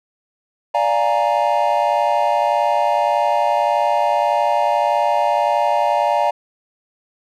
triangle chord, Bb dominant seventh, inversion first, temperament equal, 587.3 / 698.5 / 830.6 / 932.3 Hz, D5 / F5 / Ab5 / Bb5, 0 / 0 / 0 / 0 cents, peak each -18 dBFS, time 0.74-6.31 s, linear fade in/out 10 ms, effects none

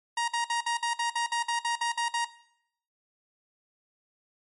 sawtooth tone bursts, 940 Hz, A#5, 14 cents sharp, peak -22 dBFS, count 13, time 0.17-2.248 s, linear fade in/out 5 ms, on 110 ms, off 54 ms, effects noise-tail reverb RT60 0.7 s tail -17 dB re dry + MP3 48 kbps

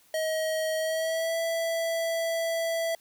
square tone with pitch glide, 633 to 661.4 Hz, D#5 to E5, +30 to +6 cents, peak -27 dBFS, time 0.14-2.95 s, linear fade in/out 2 ms, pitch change +76 cents, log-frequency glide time 0.77-1.38 s, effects white hiss -61 dBFS RMS until 3 s

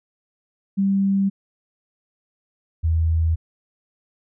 sine tone pair in turn, 196 / 81.34 Hz, G3 / E2, 0 / -23 cents, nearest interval octave + minor third, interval 1523 cents, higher first, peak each -16 dBFS, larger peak neither, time 0.77-1.3 / 2.83-3.36 s, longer neither, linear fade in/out 20 ms, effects none

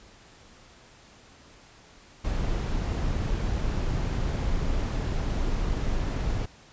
brown noise, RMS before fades -27 dBFS, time 2.24-6.46 s, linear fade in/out 10 ms, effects pink hiss -53 dBFS RMS until 6.72 s + resampled to 16000 Hz

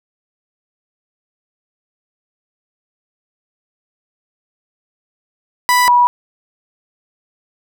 30% pulse / sine tone pair in turn, 987.8 / 972.5 Hz, B5 / B5, 0 / -27 cents, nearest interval unison, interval 27 cents, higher first, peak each -7 dBFS, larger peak neither, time 5.69-5.88 / 5.88-6.07 s, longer neither, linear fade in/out 0 ms, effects none

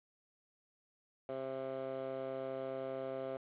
15% pulse tone with band-pass filter, 132.8 Hz, C3, 26 cents sharp, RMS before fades -41 dBFS, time 1.29-3.37 s, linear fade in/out 2 ms, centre 630 Hz, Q 2.7, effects resampled to 8000 Hz + 10-bit

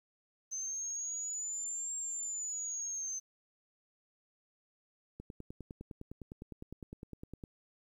sine linear two-way sweep, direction up then down, 6190 to 7459 to 6190 Hz, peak -36 dBFS, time 0.51-3.2 s, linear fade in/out 20 ms, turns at 1.96 s
click train, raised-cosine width 3 ms, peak -32 dBFS, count 23, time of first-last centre 5.2-7.438 s, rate 9.83 Hz
effects 11-bit

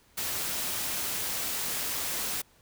white noise, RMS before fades -32 dBFS, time 0.17-2.42 s, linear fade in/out 10 ms, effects pink hiss -62 dBFS RMS until 2.61 s

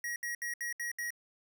square tone bursts, 1900 Hz, A#6, 33 cents sharp, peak -35 dBFS, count 6, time 0.04-1.105 s, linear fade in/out 2 ms, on 120 ms, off 69 ms, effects none

